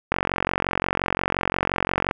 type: click train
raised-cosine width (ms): 0.5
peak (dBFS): -5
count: 92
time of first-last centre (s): 0.12-2.111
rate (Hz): 45.7
effects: none